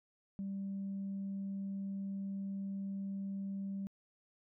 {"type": "tone", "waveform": "sine", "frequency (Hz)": 196, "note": "G3", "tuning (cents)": 0, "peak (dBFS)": -36, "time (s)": [0.39, 3.87], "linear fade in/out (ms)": 0, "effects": ["tanh soft clip ceiling -34 dBFS"]}